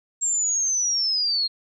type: linear sweep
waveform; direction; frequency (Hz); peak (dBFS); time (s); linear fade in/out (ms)
sine; down; 7510 to 4200; -20; 0.21-1.48; 20
effects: none